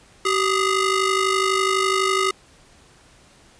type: ring-modulated tone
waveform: sawtooth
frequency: 818 Hz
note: G#5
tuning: 26 cents flat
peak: -11 dBFS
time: 0.25-2.31 s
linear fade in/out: 5 ms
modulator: 435 Hz
effects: pink hiss -52 dBFS RMS until 3.59 s + resampled to 22050 Hz